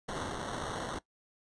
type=noise with sample-and-hold; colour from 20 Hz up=violet; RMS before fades=-38 dBFS; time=0.08-0.99 s; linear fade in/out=10 ms; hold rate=2450 Hz; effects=noise-tail reverb RT60 0.1 s tail -18 dB re dry + resampled to 22050 Hz